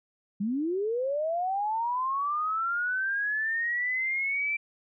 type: linear sweep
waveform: sine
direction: up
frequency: 190.4 to 2348 Hz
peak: -26 dBFS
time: 0.4-4.57 s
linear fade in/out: 10 ms
effects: none